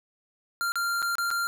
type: tone with dropouts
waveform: square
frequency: 1389 Hz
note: F6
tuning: 10 cents flat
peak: -26 dBFS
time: 0.61-1.47 s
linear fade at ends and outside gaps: 0 ms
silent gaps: 0.72-0.756 / 1.02-1.026 / 1.154-1.183 / 1.305-1.312 s
effects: none